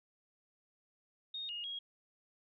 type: tone with pitch steps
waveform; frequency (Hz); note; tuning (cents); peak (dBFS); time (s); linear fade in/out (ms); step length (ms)
sine; 3708 / 2857 / 3287; A#7 / F7 / G#7; -10 / +39 / -19; -39; 1.34-1.79; 5; 150
effects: none